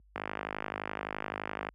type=click train; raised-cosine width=0.5 ms; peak=-18 dBFS; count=80; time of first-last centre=0.16-1.688 s; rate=51.7 Hz; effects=added 50 Hz sine -40 dBFS peak until 1.74 s + high-pass 150 Hz 12 dB/octave